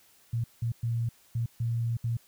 sine tone bursts at uneven times, 116.54 Hz, A#2, in tune, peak -26 dBFS, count 6, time 0.33-0.44 / 0.62-0.72 / 0.83-1.09 / 1.35-1.46 / 1.6-1.97 / 2.04-2.17 s, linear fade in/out 5 ms, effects white hiss -61 dBFS RMS until 2.27 s

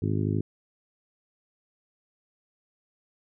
harmonic tone, 51.91 Hz, G#1, in tune, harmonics 2 / 3 / 4 / 5 / 6 / 7 / 8, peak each -27 / -30 / -35 / -32 / -35 / -35 / -39 dBFS, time 0.02-0.41 s, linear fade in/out 5 ms, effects none

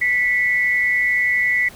sine tone pair together, 1975.5 / 2185 Hz, B6 / C#7, 0 / -26 cents, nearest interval major second, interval 174 cents, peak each -16 / -22 dBFS, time 0.01-1.69 s, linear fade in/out 10 ms, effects pink hiss -43 dBFS RMS until 1.75 s

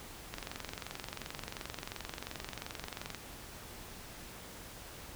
click train, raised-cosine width 0.2 ms, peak -22 dBFS, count 65, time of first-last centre 0.34-3.147 s, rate 22.8 Hz, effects pink hiss -49 dBFS RMS until 5.15 s

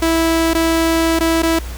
sawtooth tone with dropouts, 328.2 Hz, E4, 8 cents flat, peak -9 dBFS, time 0.02-1.59 s, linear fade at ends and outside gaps 5 ms, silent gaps 0.535-0.548 / 1.191-1.206 / 1.422-1.431 s, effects added 60 Hz sine -25 dBFS peak until 1.77 s + pink hiss -35 dBFS RMS until 1.77 s

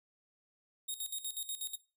10% pulse tone with tremolo, 3729 Hz, A#7, in tune, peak -28 dBFS, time 0.88-1.76 s, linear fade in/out 10 ms, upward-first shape square, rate 8.2 Hz, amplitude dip 75%, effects noise-tail reverb RT60 0.3 s tail -19 dB re dry

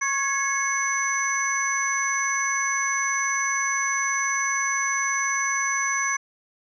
sine tone cluster, 1095 / 1669 / 2181 / 6050 Hz, C#6 / G#6 / C#7 / F#8, -22 / +8 / -29 / +38 cents, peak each -27 dBFS, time 0.01-6.17 s, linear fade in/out 10 ms, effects tanh soft clip ceiling -12 dBFS

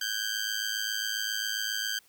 15% pulse ring-modulated tone, 1570 Hz, G6, 2 cents sharp, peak -20 dBFS, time 0.01-1.99 s, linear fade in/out 5 ms, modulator 53.7 Hz, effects white hiss -62 dBFS RMS until 2.08 s

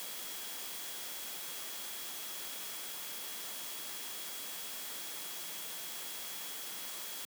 sine tone in noise, 3318 Hz, G#7, 2 cents flat, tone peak -51 dBFS, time 0-7.25 s, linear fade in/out 0 ms, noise white, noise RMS -43 dBFS, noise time 0-7.25 s, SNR -11 dB, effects high-pass 200 Hz 12 dB/octave

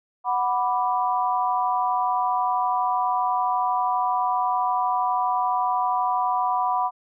sine chord, B minor, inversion second, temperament equal, 740 / 987.8 / 1174.7 Hz, F#5 / B5 / D6, 0 / 0 / 0 cents, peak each -24 / -23 / -28 dBFS, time 0.24-6.91 s, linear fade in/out 50 ms, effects none

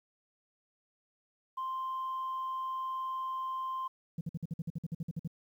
sine tone, 1046.5 Hz, C6, in tune, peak -32 dBFS, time 1.57-3.88 s, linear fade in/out 10 ms
sine tone bursts, 164.4 Hz, E3, 4 cents flat, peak -31 dBFS, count 14, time 4.18-5.276 s, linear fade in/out 5 ms, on 30 ms, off 52 ms
effects tanh soft clip ceiling -31 dBFS + 11-bit

